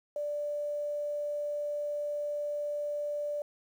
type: tone with quantisation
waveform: sine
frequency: 587.3 Hz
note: D5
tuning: in tune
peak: -31 dBFS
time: 0.16-3.42 s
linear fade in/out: 2 ms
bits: 10
effects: none